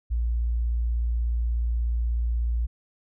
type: tone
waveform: sine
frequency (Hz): 58.27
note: A#1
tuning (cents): 0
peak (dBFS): -22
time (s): 0.1-2.67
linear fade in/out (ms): 20
effects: none